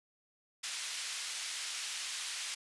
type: band-pass noise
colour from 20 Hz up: pink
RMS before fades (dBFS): -40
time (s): 0.63-2.55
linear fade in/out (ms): 10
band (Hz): 2500 to 9300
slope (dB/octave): 12
effects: resampled to 24000 Hz